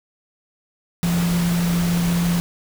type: tone in noise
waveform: sine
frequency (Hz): 172.6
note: F3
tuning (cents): -20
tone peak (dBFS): -17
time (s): 1.03-2.4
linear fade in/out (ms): 0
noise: pink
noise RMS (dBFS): -28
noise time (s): 1.03-2.4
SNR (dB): +8
effects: none